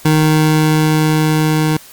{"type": "tone with level ramp", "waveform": "25% pulse", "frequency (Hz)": 155.2, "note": "D#3", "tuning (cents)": -4, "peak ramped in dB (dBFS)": [-5, -8], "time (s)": [0.05, 1.77], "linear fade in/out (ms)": 5, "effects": ["white hiss -39 dBFS RMS until 1.92 s", "Opus 48 kbps"]}